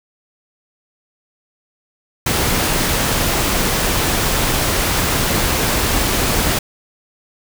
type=noise; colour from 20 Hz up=pink; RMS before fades=-17 dBFS; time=2.26-6.59 s; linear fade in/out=5 ms; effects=none